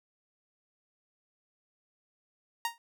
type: tone with exponential decay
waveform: sawtooth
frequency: 932.3 Hz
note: A#5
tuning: in tune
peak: -22 dBFS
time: 2.65-2.78 s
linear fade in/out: 1 ms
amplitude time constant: 27 ms
effects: none